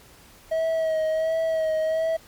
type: tone with vibrato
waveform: triangle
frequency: 640 Hz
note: D#5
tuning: 49 cents sharp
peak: -19 dBFS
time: 0.51-2.17 s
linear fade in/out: 10 ms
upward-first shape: sine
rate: 1.4 Hz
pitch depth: 28 cents each way
effects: pink hiss -51 dBFS RMS until 2.27 s + MP3 96 kbps